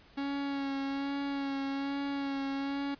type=tone with vibrato; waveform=45% pulse; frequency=277.2 Hz; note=C#4; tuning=in tune; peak=-32 dBFS; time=0.17-2.95 s; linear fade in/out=10 ms; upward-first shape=sine; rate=1.2 Hz; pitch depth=21 cents each way; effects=pink hiss -59 dBFS RMS until 2.99 s + resampled to 11025 Hz